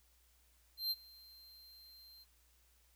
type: tone with ADSR envelope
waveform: square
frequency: 4152 Hz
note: C8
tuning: 14 cents flat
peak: -33 dBFS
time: 0.77-2.25 s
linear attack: 140 ms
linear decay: 36 ms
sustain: -24 dB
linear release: 29 ms
effects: added 60 Hz sine -70 dBFS peak until 2.95 s + white hiss -72 dBFS RMS until 2.95 s